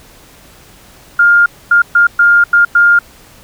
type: tone bursts at uneven times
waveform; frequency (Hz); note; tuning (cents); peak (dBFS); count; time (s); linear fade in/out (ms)
sine; 1408; F6; +14; -4; 6; 1.19-1.46 / 1.71-1.82 / 1.95-2.07 / 2.19-2.44 / 2.53-2.65 / 2.75-2.99; 5
effects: pink hiss -41 dBFS RMS until 3.43 s